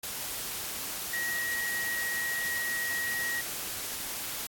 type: tone in noise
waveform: sine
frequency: 1900 Hz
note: A#6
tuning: 33 cents sharp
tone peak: -30 dBFS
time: 1.13-3.41 s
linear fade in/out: 5 ms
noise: white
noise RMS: -36 dBFS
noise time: 0.03-4.47 s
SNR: +3 dB
effects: AAC 64 kbps